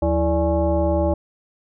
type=tone with frequency modulation; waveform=sine; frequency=330 Hz; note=E4; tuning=2 cents sharp; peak=-16 dBFS; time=0.02-1.14 s; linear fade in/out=5 ms; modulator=254 Hz; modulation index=1.6; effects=none